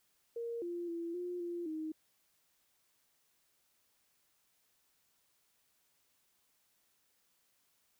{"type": "tone with pitch steps", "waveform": "sine", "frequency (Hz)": [466.9, 346.7, 337.3, 355.1, 345.9, 314], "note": ["A#4", "F4", "E4", "F4", "F4", "D#4"], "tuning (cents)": [3, -13, 40, 29, -17, 16], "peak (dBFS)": -37, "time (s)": [0.36, 1.92], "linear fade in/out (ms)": 5, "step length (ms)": 260, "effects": ["white hiss -75 dBFS RMS until 7.99 s"]}